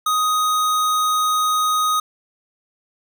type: tone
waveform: square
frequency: 1250 Hz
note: D#6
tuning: 8 cents sharp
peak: -17 dBFS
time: 0.06-2 s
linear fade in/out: 5 ms
effects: none